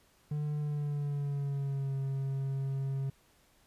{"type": "tone with pitch glide", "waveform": "triangle", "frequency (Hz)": [149, 135.85], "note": ["D3", "C#3"], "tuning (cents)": [25, -35], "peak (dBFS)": -29, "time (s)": [0.31, 3.1], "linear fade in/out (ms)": 5, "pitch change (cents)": -160, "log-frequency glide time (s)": [0.58, 1.96], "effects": ["pink hiss -66 dBFS RMS until 3.66 s", "resampled to 32000 Hz"]}